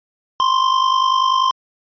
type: tone with amplitude modulation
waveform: square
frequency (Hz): 1046.5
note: C6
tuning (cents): 0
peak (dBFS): -11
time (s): 0.4-1.51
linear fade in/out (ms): 0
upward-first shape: sine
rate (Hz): 50.2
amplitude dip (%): 65
effects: resampled to 11025 Hz

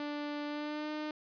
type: tone with pitch glide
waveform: sawtooth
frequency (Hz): 293.7 to 303.9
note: D4 to D#4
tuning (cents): 0 to -41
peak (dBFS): -32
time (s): 0-1.11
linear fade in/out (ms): 2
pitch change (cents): +59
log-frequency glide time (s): 0.46-0.91
effects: resampled to 11025 Hz + 12-bit

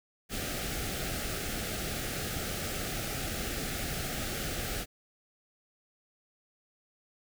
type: band-stop noise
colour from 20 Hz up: pink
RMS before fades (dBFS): -35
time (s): 0.29-4.86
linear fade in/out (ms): 50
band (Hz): 820 to 1200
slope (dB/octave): 96
effects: none

